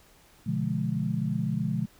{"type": "chord", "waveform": "sine", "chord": "B diminished seventh", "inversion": "none", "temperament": "equal with one note detuned", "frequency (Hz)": [123.47, 146.83, 174.61, 211.3], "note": ["B2", "D3", "F3", "Ab3"], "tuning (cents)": [0, 0, 0, 30], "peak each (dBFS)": [-32, -31, -31, -31], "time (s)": [0.46, 1.86], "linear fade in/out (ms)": 10, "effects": ["pink hiss -58 dBFS RMS until 1.99 s"]}